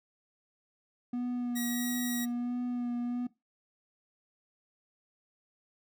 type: tone with vibrato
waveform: triangle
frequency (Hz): 243.4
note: B3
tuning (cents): -25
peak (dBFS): -29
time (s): 1.13-3.27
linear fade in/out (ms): 5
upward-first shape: sine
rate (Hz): 1.5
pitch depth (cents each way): 20
type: tone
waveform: 5% pulse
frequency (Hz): 1912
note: A#6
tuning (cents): +43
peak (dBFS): -24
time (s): 1.55-2.26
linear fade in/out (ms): 20
effects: noise-tail reverb RT60 0.2 s tail -18 dB re dry